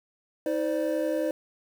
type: tone cluster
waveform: triangle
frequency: 318.5 / 517 / 588 Hz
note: D#4 / C5 / D5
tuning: +41 / -21 / +2 cents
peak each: -27 dBFS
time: 0.46-1.31 s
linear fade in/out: 2 ms
effects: tanh soft clip ceiling -14 dBFS + 8-bit